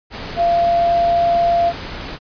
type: tone in noise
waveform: sine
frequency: 687 Hz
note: F5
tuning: 29 cents flat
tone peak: -12 dBFS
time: 0.36-1.73 s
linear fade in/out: 50 ms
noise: pink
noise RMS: -29 dBFS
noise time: 0.1-2.19 s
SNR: +14 dB
effects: resampled to 11025 Hz